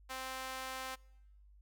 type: tone with high-pass filter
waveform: sawtooth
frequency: 261.2 Hz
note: C4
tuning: 3 cents flat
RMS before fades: -43 dBFS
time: 0.09-0.96 s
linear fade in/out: 20 ms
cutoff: 880 Hz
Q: 0.93
effects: noise-tail reverb RT60 1.0 s tail -25 dB re dry + added 50 Hz sine -58 dBFS peak until 1.61 s